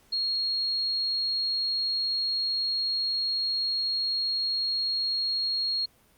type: tone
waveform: sine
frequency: 4282 Hz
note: C8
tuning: 39 cents sharp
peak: -25 dBFS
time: 0.12-5.86 s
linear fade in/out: 10 ms
effects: pink hiss -61 dBFS RMS until 6.17 s + Opus 48 kbps